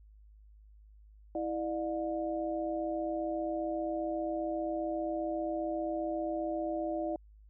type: tone cluster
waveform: sine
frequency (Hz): 327.5 / 600 / 715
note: E4 / D5 / F5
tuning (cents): -11 / +37 / +41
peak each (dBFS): -35 / -35 / -39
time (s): 1.35-7.16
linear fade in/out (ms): 2
effects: added 52 Hz sine -54 dBFS peak until 7.49 s